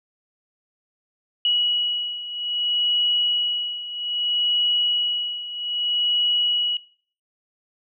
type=beating tone pair; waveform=sine; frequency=2920 / 2920.62 Hz; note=F#7 / F#7; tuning=-24 / -23 cents; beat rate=0.62 Hz; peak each=-21 / -25 dBFS; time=1.45-6.77 s; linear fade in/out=2 ms; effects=noise-tail reverb RT60 0.5 s tail -23 dB re dry